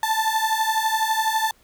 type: beating tone pair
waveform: 35% pulse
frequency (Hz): 876 / 888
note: A5 / A5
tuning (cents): -8 / +16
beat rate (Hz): 12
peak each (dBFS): -21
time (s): 0.03-1.51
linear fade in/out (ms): 2
effects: pink hiss -58 dBFS RMS until 1.63 s